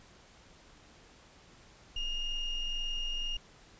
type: ring-modulated tone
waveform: triangle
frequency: 1409 Hz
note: F6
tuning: 15 cents sharp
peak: -27 dBFS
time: 1.96-3.37 s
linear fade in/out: 5 ms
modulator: 1430 Hz
effects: pink hiss -58 dBFS RMS until 3.79 s + resampled to 16000 Hz